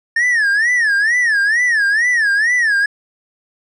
triangle tone with vibrato, 1784 Hz, A6, 23 cents sharp, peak -10 dBFS, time 0.16-2.86 s, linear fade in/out 5 ms, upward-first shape sine, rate 2.2 Hz, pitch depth 190 cents each way, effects resampled to 24000 Hz

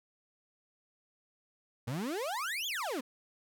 35% pulse exponential two-way sweep, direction up then down, 110 to 3534 to 230.4 Hz, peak -32 dBFS, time 1.87-3.01 s, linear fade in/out 10 ms, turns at 2.67 s, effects none

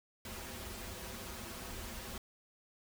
pink noise with comb filter, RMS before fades -45 dBFS, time 0.25-2.18 s, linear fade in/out 2 ms, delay 6.8 ms, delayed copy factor -0.9, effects none

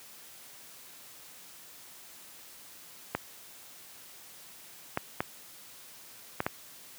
clicks, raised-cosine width 0.5 ms, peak -13 dBFS, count 5, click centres 3.15 / 4.974 / 5.205 / 6.404 / 6.465 s, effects white hiss -51 dBFS RMS until 6.98 s + high-pass 80 Hz 12 dB/octave

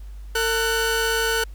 sawtooth tone pair together, 452.1 / 1487.7 Hz, A4 / F#6, +47 / +9 cents, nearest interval octave + major sixth, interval 2062 cents, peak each -19 dBFS, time 0.35-1.44 s, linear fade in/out 5 ms, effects added 50 Hz sine -34 dBFS peak until 1.54 s + pink hiss -57 dBFS RMS until 1.54 s

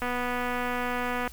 click train, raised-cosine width 0.5 ms, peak -16 dBFS, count 310, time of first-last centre 0.02-1.276 s, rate 246 Hz, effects added 57 Hz sine -45 dBFS peak until 1.32 s + white hiss -50 dBFS RMS until 1.32 s

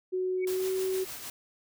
sine tone with pitch glide, 370 to 376.9 Hz, F#4 to F#4, 0 to +32 cents, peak -27 dBFS, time 0.12-1.05 s, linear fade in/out 20 ms, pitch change +32 cents, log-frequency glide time 0.48-0.68 s
sine tone with exponential growth, 2251 Hz, C#7, 26 cents sharp, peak -34 dBFS, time 0.37-0.45 s, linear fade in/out 5 ms, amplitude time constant 16 ms
white noise with tremolo, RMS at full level -39 dBFS, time 0.47-1.3 s, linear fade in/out 2 ms, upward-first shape triangle, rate 6.5 Hz, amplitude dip 45%
effects none

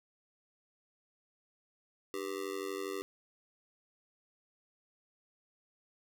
square tone with amplitude modulation, 392 Hz, G4, in tune, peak -33 dBFS, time 2.14-3.02 s, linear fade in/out 0 ms, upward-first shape sine, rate 92.3 Hz, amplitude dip 100%, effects 12-bit

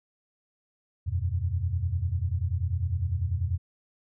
sine chord, E suspended second, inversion none, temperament equal, 82.41 / 92.5 / 123.47 Hz, E2 / F#2 / B2, 0 / 0 / 0 cents, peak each -29 / -28 / -34 dBFS, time 1.06-3.58 s, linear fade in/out 20 ms, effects none

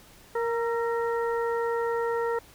harmonic tone with a mistuned harmonic, 466.2 Hz, A#4, in tune, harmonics 1 / 2 / 3 / 4, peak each -26 / -32 / -36 / -38 dBFS, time 0.35-2.39 s, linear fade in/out 5 ms, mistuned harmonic 3, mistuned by -51 cents, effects pink hiss -53 dBFS RMS until 2.54 s

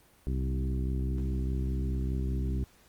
harmonic tone with a mistuned harmonic, 64.9 Hz, C2, 13 cents flat, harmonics 1 / 2 / 3 / 4 / 5 / 6, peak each -29 / -35 / -39 / -41 / -43 / -45 dBFS, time 0.27-2.64 s, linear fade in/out 0 ms, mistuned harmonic 2, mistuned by +21 cents, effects pink hiss -61 dBFS RMS until 2.88 s + Opus 32 kbps

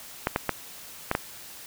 clicks, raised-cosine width 0.5 ms, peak -8 dBFS, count 5, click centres 0.271 / 0.361 / 0.493 / 1.114 / 1.151 s, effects white hiss -44 dBFS RMS until 1.66 s

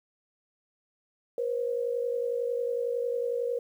sine tone pair together, 479 / 530 Hz, A#4 / C5, +47 / +22 cents, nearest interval major second, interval 175 cents, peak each -28 / -33 dBFS, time 1.38-3.59 s, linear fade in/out 2 ms, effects 10-bit

